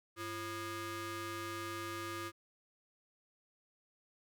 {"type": "ring-modulated tone", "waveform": "sawtooth", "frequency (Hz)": 440, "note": "A4", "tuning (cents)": 0, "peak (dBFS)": -33, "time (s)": [0.16, 2.32], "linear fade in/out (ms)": 50, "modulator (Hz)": 781, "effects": []}